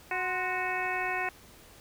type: harmonic tone with a mistuned harmonic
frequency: 368.8 Hz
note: F#4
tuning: 6 cents flat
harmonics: 1 / 2 / 3 / 4 / 5 / 6 / 7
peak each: -39 / -34 / -38 / -38 / -35 / -37 / -37 dBFS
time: 0.11-1.29 s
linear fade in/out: 2 ms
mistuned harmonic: 3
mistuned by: -91 cents
effects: pink hiss -54 dBFS RMS until 1.8 s